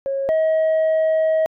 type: tone pair in turn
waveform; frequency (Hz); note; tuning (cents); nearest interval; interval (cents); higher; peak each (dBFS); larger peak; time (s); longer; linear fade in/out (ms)
sine; 546 / 636; C#5 / D#5; -26 / +38; minor third; 264; second; -19 / -12; second; 0.06-0.29 / 0.29-1.46; second; 0
effects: tanh soft clip ceiling -14 dBFS